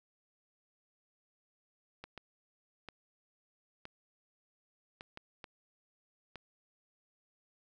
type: clicks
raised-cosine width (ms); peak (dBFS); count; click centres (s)
0.3; -29; 8; 2.04 / 2.177 / 2.887 / 3.854 / 5.009 / 5.174 / 5.442 / 6.357
effects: none